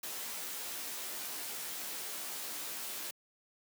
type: noise with comb filter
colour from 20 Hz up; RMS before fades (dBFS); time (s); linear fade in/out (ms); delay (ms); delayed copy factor
white; -41; 0.03-3.11; 5; 15; -0.8
effects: high-pass 200 Hz 12 dB/octave